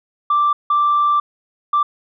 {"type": "tone bursts at uneven times", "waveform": "sine", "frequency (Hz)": 1174.7, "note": "D6", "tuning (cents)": 0, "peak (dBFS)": -11, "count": 3, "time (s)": [[0.3, 0.53], [0.7, 1.2], [1.73, 1.83]], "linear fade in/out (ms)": 5, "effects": ["tanh soft clip ceiling -9 dBFS"]}